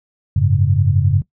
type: chord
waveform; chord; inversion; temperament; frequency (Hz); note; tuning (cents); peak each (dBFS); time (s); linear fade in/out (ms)
sine; F# suspended second; none; equal; 92.5 / 103.83 / 138.59; F#2 / G#2 / C#3; 0 / 0 / 0; -16; 0.36-1.22; 5
effects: noise-tail reverb RT60 0.1 s tail -19 dB re dry